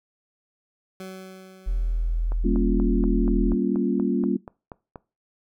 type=tone with exponential decay; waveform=20% pulse; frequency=188.3 Hz; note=F#3; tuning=31 cents sharp; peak=-29 dBFS; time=1-2.98 s; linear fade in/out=2 ms; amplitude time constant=430 ms
type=tone; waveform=sine; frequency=41.37 Hz; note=E1; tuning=7 cents sharp; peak=-21 dBFS; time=1.66-3.55 s; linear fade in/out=20 ms
type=click train; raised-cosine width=1 ms; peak=-23 dBFS; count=12; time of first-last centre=2.32-4.958 s; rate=4.17 Hz
type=chord; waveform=sine; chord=G half-diminished seventh; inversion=none; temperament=equal with one note detuned; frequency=196 / 235 / 277.2 / 349.2 Hz; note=G3 / Bb3 / Db4 / F4; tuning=0 / +14 / 0 / 0 cents; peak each=-26 / -25 / -26 / -27 dBFS; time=2.44-4.37 s; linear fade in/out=10 ms
effects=noise-tail reverb RT60 0.3 s tail -21 dB re dry